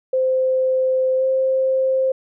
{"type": "tone with pitch glide", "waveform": "sine", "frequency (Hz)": [519, 525.9], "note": ["C5", "C5"], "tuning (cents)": [-14, 9], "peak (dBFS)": -15, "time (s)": [0.13, 2.12], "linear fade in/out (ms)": 5, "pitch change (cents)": 23, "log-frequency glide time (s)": [1.17, 1.24], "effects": []}